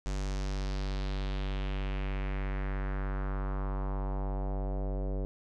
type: tone with low-pass filter sweep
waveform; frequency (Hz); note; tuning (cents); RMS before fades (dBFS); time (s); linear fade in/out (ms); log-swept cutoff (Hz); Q
square; 48.38; G1; -22; -33; 0.06-5.25; 0; 7000 to 520; 2.2
effects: none